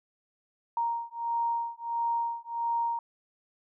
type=beating tone pair; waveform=sine; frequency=932.3 / 933.8 Hz; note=A#5 / A#5; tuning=0 / +3 cents; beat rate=1.5 Hz; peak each=-31 / -31 dBFS; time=0.77-2.99 s; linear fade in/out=2 ms; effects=none